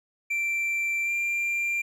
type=tone with pitch glide; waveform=triangle; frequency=2349 to 2378 Hz; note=D7 to D7; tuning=0 to +21 cents; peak=-23 dBFS; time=0.3-1.82 s; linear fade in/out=10 ms; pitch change=+21 cents; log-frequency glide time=1.04-1.11 s; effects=none